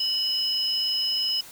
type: tone pair together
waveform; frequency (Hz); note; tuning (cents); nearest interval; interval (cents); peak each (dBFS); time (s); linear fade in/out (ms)
sine; 2960 / 5117; F#7 / D#8; 0 / +48; major sixth; 948; -28 / -24; 0-1.41; 5
effects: white hiss -45 dBFS RMS until 1.51 s